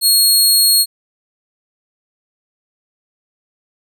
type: tone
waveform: 20% pulse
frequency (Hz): 4300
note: C8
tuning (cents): +47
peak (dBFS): -3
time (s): 0.01-0.86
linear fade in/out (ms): 50
effects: none